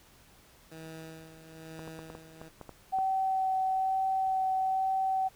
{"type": "tone with tremolo", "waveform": "15% pulse", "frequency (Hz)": 160.6, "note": "E3", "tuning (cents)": -45, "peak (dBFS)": -36, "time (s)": [0.71, 2.49], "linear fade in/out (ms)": 10, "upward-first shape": "sine", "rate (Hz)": 1.1, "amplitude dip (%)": 65}
{"type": "clicks", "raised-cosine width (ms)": 1, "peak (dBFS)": -29, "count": 9, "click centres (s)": [1.793, 1.877, 1.991, 2.101, 2.151, 2.415, 2.613, 2.693, 2.987]}
{"type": "tone with vibrato", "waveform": "sine", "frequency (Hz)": 762, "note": "G5", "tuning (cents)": -49, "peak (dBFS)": -26, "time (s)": [2.92, 5.29], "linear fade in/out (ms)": 20, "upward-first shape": "sine", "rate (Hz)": 1.1, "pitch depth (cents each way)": 8}
{"effects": ["pink hiss -59 dBFS RMS until 5.35 s"]}